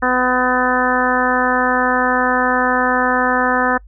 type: harmonic tone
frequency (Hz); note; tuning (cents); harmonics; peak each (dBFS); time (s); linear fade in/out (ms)
251.9; B3; +34; 1 / 2 / 3 / 4 / 5 / 6 / 7; -21 / -21 / -21 / -21 / -21 / -21 / -21; 0.02-3.78; 10
effects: noise-tail reverb RT60 0.1 s tail -26 dB re dry + added 50 Hz sine -38 dBFS peak until 3.87 s